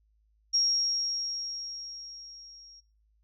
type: tone with level ramp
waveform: sine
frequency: 5588 Hz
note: F8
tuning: in tune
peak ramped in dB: -21 to -50 dBFS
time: 0.53-2.81 s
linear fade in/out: 20 ms
effects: noise-tail reverb RT60 0.4 s tail -24 dB re dry + added 53 Hz sine -65 dBFS peak until 3.23 s